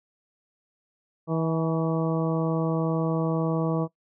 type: harmonic tone with a mistuned harmonic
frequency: 161.9 Hz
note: E3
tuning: 31 cents flat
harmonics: 1 / 2 / 3 / 4 / 5 / 6 / 7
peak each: -25 / -29 / -30 / -33 / -39 / -40 / -36 dBFS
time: 1.27-3.88 s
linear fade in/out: 50 ms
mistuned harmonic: 5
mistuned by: +43 cents
effects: noise-tail reverb RT60 0.1 s tail -19 dB re dry